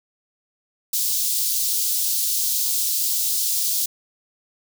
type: high-pass noise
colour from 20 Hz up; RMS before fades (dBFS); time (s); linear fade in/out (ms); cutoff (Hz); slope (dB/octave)
white; -22; 0.93-3.86; 5; 4000; 24
effects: none